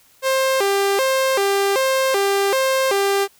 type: tone with vibrato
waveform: sawtooth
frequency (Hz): 458.4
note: A#4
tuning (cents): -29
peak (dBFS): -12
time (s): 0.22-3.28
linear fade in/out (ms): 50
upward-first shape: square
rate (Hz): 1.3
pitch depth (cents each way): 250
effects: white hiss -54 dBFS RMS until 3.39 s